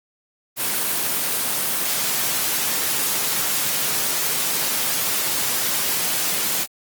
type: high-pass noise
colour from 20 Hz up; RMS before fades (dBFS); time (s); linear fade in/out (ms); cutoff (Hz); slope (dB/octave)
white; -22; 0.56-6.67; 50; 110; 48
effects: Opus 24 kbps